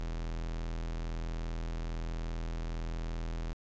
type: tone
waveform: 45% pulse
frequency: 41.2 Hz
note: E1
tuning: in tune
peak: -34 dBFS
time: 0-3.53 s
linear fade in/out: 0 ms
effects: resampled to 16000 Hz